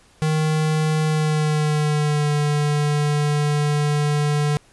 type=tone with pitch glide; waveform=square; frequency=155.56 to 147.76 Hz; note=D#3 to D3; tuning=0 to +11 cents; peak=-18 dBFS; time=0.22-4.57 s; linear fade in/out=0 ms; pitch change=-89 cents; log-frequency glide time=1.05-2.31 s; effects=pink hiss -54 dBFS RMS until 4.72 s + resampled to 24000 Hz